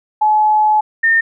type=tone pair in turn; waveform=sine; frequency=854 / 1819 Hz; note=G#5 / A#6; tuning=+48 / -43 cents; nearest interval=octave + minor second; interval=1309 cents; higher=second; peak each=-9 dBFS; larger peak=neither; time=0.21-0.81 / 1.03-1.21 s; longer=first; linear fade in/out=10 ms; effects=none